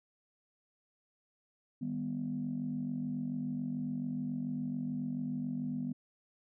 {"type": "chord", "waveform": "sine", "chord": "Eb augmented", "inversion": "none", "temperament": "equal with one note detuned", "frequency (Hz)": [155.56, 199.88, 246.9], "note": ["Eb3", "G3", "B3"], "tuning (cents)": [0, 34, 0], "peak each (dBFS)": [-40, -40, -35], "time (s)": [1.81, 5.93], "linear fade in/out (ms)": 10, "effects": ["tanh soft clip ceiling -26 dBFS"]}